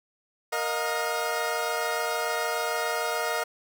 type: chord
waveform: 20% pulse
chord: Bb suspended fourth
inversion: none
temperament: equal with one note detuned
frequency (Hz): 466.2 / 622.3 / 712.7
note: Bb4 / Eb5 / F5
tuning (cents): 0 / 0 / +35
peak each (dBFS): -26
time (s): 0.52-3.44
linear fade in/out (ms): 10
effects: none